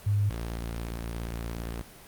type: tone pair in turn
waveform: sine / sawtooth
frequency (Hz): 102.2 / 57.24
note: G#2 / A#1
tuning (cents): -27 / -31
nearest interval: minor seventh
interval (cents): 1004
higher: first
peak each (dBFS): -22 / -28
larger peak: first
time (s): 0.06-0.3 / 0.3-1.82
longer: second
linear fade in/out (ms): 10
effects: pink hiss -49 dBFS RMS until 2.07 s + Opus 32 kbps